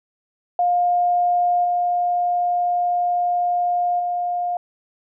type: tone with level steps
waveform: sine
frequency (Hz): 708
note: F5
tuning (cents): +23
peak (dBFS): -15 / -17 / -20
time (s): 0.59-4.57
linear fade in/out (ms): 2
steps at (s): 1.64 / 3.99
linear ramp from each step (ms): 10
effects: none